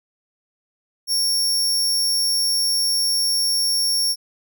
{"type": "tone", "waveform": "sawtooth", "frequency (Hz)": 5500, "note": "F8", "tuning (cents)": -27, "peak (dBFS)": -15, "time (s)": [1.07, 4.16], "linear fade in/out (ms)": 50, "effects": []}